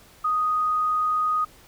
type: tone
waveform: sine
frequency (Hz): 1244.5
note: D#6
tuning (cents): 0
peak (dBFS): -20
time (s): 0.24-1.45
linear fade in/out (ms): 10
effects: pink hiss -52 dBFS RMS until 1.67 s